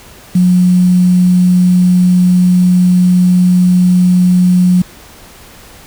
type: tone with quantisation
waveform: sine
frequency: 180.5 Hz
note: F#3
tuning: 43 cents flat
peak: -5 dBFS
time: 0.35-4.82 s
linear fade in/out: 5 ms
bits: 5
effects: pink hiss -37 dBFS RMS until 5.86 s